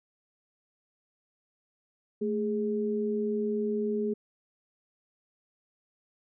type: tone pair together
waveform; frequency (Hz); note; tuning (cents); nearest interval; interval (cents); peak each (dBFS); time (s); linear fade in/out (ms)
sine; 219.1 / 415.3; A3 / G#4; -7 / 0; major seventh; 1107; -30 / -29; 2.21-4.14; 10
effects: none